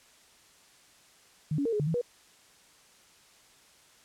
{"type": "tone with pitch steps", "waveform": "sine", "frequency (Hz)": [153.7, 282.7, 459.7, 419.2, 147.7, 162.8, 483.9], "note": ["D#3", "C#4", "A#4", "G#4", "D3", "E3", "B4"], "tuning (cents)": [-21, 34, -24, 16, 10, -21, -35], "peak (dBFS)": -26, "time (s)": [1.51, 2.014], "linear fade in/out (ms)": 5, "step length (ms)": 72, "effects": ["white hiss -59 dBFS RMS until 4.04 s", "low-pass 9000 Hz 12 dB/octave"]}